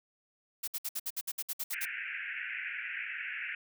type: noise bursts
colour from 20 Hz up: blue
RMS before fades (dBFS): -35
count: 12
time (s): 0.63-1.854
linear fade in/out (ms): 10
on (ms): 47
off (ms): 60
type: band-pass noise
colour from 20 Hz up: pink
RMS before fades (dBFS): -39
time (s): 1.73-3.55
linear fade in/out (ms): 2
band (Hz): 1500 to 2700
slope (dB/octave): 96
effects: none